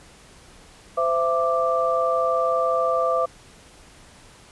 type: tone cluster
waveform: sine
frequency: 515 / 667 / 1177 Hz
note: C5 / E5 / D6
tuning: -28 / +20 / +3 cents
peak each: -23 dBFS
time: 0.97-3.26 s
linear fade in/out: 10 ms
effects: pink hiss -49 dBFS RMS until 4.51 s + resampled to 24000 Hz